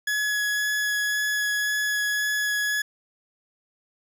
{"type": "tone with vibrato", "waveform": "40% pulse", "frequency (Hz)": 1688, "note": "G#6", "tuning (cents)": 28, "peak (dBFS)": -22, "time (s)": [0.07, 2.82], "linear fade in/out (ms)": 5, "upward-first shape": "sine", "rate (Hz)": 1.9, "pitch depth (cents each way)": 8, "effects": []}